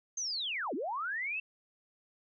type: linear two-way sweep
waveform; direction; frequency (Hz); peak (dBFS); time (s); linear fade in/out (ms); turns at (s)
sine; down then up; 6440 to 229.8 to 2705; -33; 0.17-1.4; 5; 0.74
effects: none